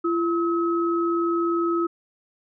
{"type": "tone pair together", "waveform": "sine", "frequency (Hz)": [340, 1282.9], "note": ["F4", "E6"], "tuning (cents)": [-46, -47], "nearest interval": "octave + major seventh", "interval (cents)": 2299, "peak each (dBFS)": [-21, -26], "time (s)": [0.04, 1.87], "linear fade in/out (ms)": 10, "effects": []}